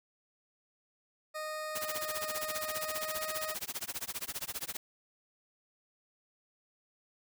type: tone with pitch glide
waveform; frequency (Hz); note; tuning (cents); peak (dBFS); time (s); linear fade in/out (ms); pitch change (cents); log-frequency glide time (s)
20% pulse; 618 to 624.5; D#5 to D#5; -12 to +6; -32; 1.34-3.55; 20; +18; 2.29-3.28
type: noise with tremolo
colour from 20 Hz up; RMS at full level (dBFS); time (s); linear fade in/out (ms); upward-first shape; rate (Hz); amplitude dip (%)
white; -36; 1.75-4.77; 5; sine; 15; 100
effects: none